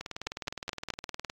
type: two click trains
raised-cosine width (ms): 0.2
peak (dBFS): -19 / -14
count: 26 / 4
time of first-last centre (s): 0.01-1.299 / 0.27-0.903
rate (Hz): 19.4 / 4.74
effects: AAC 48 kbps